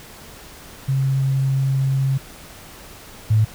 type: tone pair in turn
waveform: sine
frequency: 134.7 / 108.65 Hz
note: C#3 / A2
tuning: -49 / -21 cents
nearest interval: major third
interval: 372 cents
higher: first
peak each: -16 / -12 dBFS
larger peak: second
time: 0.88-2.18 / 3.3-3.45 s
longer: first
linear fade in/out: 10 ms
effects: pink hiss -41 dBFS RMS until 3.54 s